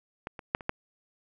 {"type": "clicks", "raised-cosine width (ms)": 0.5, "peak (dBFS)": [-20, -25, -9, -27, -12], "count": 5, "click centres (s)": [0.271, 0.392, 0.549, 0.608, 0.694], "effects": []}